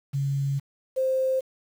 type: tone pair in turn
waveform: sine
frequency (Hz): 138.7 / 523.7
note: C#3 / C5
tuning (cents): +1 / +1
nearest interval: octave + major seventh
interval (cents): 2300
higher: second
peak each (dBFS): -23 / -21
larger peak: second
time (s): 0.13-0.6 / 0.96-1.41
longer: first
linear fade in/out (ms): 20
effects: 8-bit